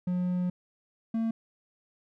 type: tone pair in turn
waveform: triangle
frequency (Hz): 179.8 / 226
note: F#3 / A3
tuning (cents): -49 / +47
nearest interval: major third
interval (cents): 396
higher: second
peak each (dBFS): -24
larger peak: neither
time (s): 0.07-0.5 / 1.14-1.31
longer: first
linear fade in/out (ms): 5
effects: none